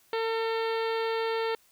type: harmonic tone with a mistuned harmonic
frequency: 451.6 Hz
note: A4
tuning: 45 cents sharp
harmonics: 1 / 2 / 3 / 4 / 5 / 6 / 7 / 8 / 9 / 10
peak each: -28 / -34 / -38 / -40 / -42 / -44 / -45 / -46 / -47 / -48 dBFS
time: 0.13-1.55 s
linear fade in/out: 2 ms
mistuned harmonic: 5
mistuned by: -29 cents
effects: white hiss -63 dBFS RMS until 1.71 s